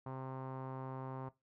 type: tone with low-pass filter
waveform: sawtooth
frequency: 131.6 Hz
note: C3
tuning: 10 cents sharp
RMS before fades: -44 dBFS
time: 0.06-1.29 s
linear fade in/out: 5 ms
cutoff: 1000 Hz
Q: 2.7
effects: noise-tail reverb RT60 0.2 s tail -17 dB re dry